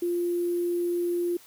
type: tone with sample-and-hold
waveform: sine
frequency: 348.4 Hz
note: F4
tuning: 4 cents flat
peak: -24 dBFS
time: 0.02-1.37 s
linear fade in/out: 5 ms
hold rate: 11025 Hz
effects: white hiss -53 dBFS RMS until 1.46 s